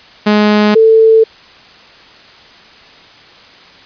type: tone pair in turn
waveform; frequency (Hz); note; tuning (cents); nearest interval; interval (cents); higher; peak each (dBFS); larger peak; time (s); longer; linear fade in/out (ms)
sawtooth / sine; 210 / 445; G#3 / A4; +19 / +20; octave + minor second; 1301; second; -3; neither; 0.26-0.75 / 0.75-1.24; neither; 10
effects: white hiss -39 dBFS RMS until 3.85 s + resampled to 11025 Hz